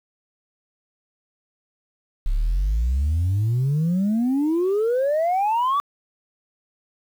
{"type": "exponential sweep", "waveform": "sine", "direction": "up", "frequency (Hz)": [33, 1174.7], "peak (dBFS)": -16, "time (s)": [2.26, 5.8], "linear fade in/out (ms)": 0, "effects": ["tanh soft clip ceiling -16 dBFS", "8-bit"]}